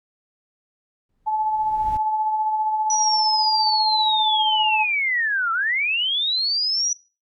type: noise with exponential growth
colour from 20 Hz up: brown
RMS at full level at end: -32 dBFS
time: 1.09-1.97 s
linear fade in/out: 2 ms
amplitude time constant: 190 ms
type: tone with tremolo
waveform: sine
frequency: 864 Hz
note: A5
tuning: 32 cents flat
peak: -18 dBFS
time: 1.26-4.85 s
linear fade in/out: 20 ms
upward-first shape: sine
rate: 15 Hz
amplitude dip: 40%
type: linear two-way sweep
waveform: sine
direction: down then up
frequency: 5900 to 1308 to 5900 Hz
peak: -19 dBFS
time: 2.9-6.93 s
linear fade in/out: 2 ms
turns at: 5.52 s
effects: noise-tail reverb RT60 0.3 s tail -19 dB re dry